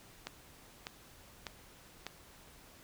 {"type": "click train", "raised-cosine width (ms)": 0.2, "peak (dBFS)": -22, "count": 4, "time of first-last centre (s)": [0.27, 2.066], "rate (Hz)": 1.67, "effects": ["pink hiss -58 dBFS RMS until 2.83 s"]}